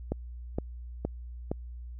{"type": "click train", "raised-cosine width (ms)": 2, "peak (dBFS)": -16, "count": 4, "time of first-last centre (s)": [0.12, 1.515], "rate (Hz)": 2.15, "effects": ["added 60 Hz sine -39 dBFS peak until 1.99 s"]}